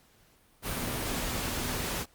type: tone in noise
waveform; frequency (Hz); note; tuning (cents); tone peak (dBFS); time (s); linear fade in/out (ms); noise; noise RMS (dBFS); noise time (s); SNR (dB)
sine; 246.9; B3; 0; -42; 0.67-1.86; 50; pink; -33; 0.62-2.06; -12
effects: pink hiss -63 dBFS RMS until 2.14 s + Opus 48 kbps